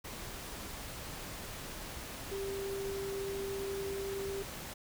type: tone in noise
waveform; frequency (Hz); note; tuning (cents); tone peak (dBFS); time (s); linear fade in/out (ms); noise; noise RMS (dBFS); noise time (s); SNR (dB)
sine; 392.9; G4; +4; -36; 2.31-4.43; 10; pink; -44; 0.04-4.74; +5
effects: none